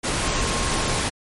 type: tone in noise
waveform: sine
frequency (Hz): 1072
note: C6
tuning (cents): +42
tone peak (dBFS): -32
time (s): 0.21-1.03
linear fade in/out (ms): 20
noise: pink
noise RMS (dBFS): -23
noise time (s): 0.03-1.1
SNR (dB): -12
effects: MP3 48 kbps